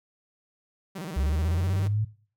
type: tone with vibrato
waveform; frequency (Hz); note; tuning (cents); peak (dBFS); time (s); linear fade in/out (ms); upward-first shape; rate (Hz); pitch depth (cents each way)
sawtooth; 173.1; F3; -15; -30; 0.95-1.88; 10; square; 16; 190
type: linear sweep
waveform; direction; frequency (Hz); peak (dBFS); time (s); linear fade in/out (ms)
sine; up; 66.4 to 110; -23; 1.16-2.05; 10
effects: noise-tail reverb RT60 0.4 s tail -17 dB re dry